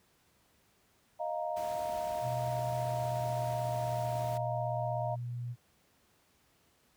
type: chord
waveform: sine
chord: Eb suspended second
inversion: none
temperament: equal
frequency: 622.3 / 698.5 / 932.3 Hz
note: Eb5 / F5 / Bb5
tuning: 0 / 0 / 0 cents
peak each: -36 / -36 / -40 dBFS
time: 1.19-5.16 s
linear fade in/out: 20 ms
type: noise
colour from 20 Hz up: pink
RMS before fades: -48 dBFS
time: 1.56-4.38 s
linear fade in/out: 10 ms
type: tone with pitch glide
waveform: sine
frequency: 123.47 to 120.93 Hz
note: B2 to B2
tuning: 0 to -36 cents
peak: -35 dBFS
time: 2.21-5.56 s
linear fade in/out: 50 ms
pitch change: -36 cents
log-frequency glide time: 2.73-3.96 s
effects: pink hiss -69 dBFS RMS until 6.96 s + high-pass 60 Hz 12 dB/octave